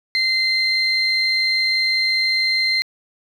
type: tone pair together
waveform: sine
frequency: 2072 / 4163 Hz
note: C7 / C8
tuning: -17 / -10 cents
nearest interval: octave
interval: 1207 cents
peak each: -18 / -18 dBFS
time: 0.15-2.82 s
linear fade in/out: 0 ms
effects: tanh soft clip ceiling -9 dBFS + 8-bit